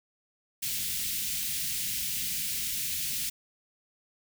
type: band-stop noise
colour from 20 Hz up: white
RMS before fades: -32 dBFS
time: 0.62-3.3 s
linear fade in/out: 10 ms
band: 220 to 2200 Hz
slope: 24 dB/octave
effects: none